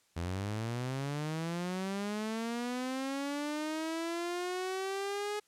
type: linear sweep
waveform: sawtooth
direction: up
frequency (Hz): 82.41 to 419.9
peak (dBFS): -30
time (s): 0.16-5.4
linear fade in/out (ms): 10
effects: white hiss -70 dBFS RMS until 5.47 s + low-pass 10000 Hz 12 dB/octave